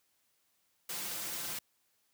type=noise with comb filter; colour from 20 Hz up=white; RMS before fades=-39 dBFS; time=0.89-1.59 s; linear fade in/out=5 ms; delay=5.8 ms; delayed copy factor=+0.55; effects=white hiss -75 dBFS RMS until 2.13 s + high-pass 60 Hz 12 dB/octave